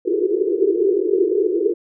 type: band-pass noise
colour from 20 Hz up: white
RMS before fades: -18 dBFS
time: 0.05-1.74 s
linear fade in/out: 10 ms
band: 340 to 440 Hz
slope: 96 dB/octave
effects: none